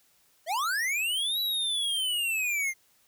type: linear two-way sweep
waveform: square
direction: up then down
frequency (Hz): 587.3 to 3951 to 2078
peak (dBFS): -27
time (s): 0.46-2.74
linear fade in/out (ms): 50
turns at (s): 1.4
effects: white hiss -65 dBFS RMS until 3.07 s